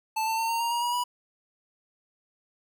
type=tone with pitch steps; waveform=square; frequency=880 / 893.3 / 906.8 / 920.6 / 934.5 / 948.6 / 963 / 977.5 Hz; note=A5 / A5 / A#5 / A#5 / A#5 / A#5 / B5 / B5; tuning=0 / +26 / -48 / -22 / +4 / +30 / -44 / -18 cents; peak=-26 dBFS; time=0.16-1.04 s; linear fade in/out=10 ms; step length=110 ms; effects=none